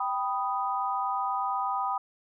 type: chord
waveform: sine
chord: G augmented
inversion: none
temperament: equal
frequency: 784 / 987.8 / 1244.5 Hz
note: G5 / B5 / D#6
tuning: 0 / 0 / 0 cents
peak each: -31 dBFS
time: 0-1.98 s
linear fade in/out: 5 ms
effects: none